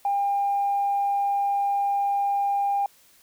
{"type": "tone", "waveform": "sine", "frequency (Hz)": 802, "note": "G5", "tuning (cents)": 39, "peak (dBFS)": -20, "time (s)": [0.05, 2.86], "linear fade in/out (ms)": 2, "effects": ["tanh soft clip ceiling -16 dBFS", "white hiss -57 dBFS RMS until 3.22 s"]}